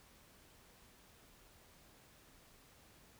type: silence
effects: pink hiss -64 dBFS RMS until 3.19 s